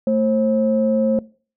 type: tone pair together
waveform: sine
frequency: 222.5 / 534 Hz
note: A3 / C5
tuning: +20 / +35 cents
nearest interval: octave + minor third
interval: 1515 cents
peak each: -17 dBFS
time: 0.07-1.19 s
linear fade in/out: 2 ms
effects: noise-tail reverb RT60 0.4 s tail -22 dB re dry + tanh soft clip ceiling -7 dBFS